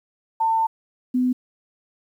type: tone pair in turn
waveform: sine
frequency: 897 / 251.7 Hz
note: A5 / B3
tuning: +33 / +33 cents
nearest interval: octave + minor seventh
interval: 2200 cents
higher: first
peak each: -17 dBFS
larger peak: neither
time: 0.4-0.67 / 1.14-1.33 s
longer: first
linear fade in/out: 10 ms
effects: 9-bit